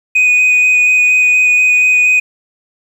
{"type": "tone with vibrato", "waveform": "sine", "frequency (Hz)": 2489, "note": "D#7", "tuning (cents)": 0, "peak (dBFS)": -4, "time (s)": [0.15, 2.2], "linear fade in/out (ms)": 10, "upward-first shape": "square", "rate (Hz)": 4.2, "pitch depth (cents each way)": 9, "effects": ["tanh soft clip ceiling -6 dBFS", "7-bit"]}